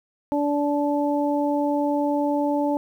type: harmonic tone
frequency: 290 Hz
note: D4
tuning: 22 cents flat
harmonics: 1 / 2 / 3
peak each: -22 / -25 / -27 dBFS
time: 0.32-2.77 s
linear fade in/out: 0 ms
effects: 9-bit